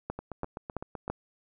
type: two click trains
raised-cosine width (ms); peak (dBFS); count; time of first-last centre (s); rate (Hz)
1; -18 / -23; 4 / 8; 0.1-1.1 / 0.19-1.079; 3 / 7.87
effects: none